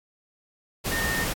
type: tone in noise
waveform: sine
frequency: 1830 Hz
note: A#6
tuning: 32 cents flat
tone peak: -27 dBFS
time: 0.91-1.25 s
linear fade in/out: 20 ms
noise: pink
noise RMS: -28 dBFS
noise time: 0.84-1.34 s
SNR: -2 dB
effects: AAC 64 kbps